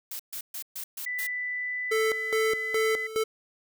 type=noise bursts; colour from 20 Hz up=blue; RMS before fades=-36 dBFS; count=6; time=0.11-1.27 s; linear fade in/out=5 ms; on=85 ms; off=130 ms
type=tone with pitch glide; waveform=sine; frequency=1987 to 2012 Hz; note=B6 to B6; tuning=+10 to +32 cents; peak=-29 dBFS; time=1.06-3.07 s; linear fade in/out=5 ms; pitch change=+22 cents; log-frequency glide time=1.54-2.86 s
type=tone with tremolo; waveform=square; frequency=440 Hz; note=A4; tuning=in tune; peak=-24 dBFS; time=1.91-3.24 s; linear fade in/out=10 ms; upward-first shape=square; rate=2.4 Hz; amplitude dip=80%
effects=none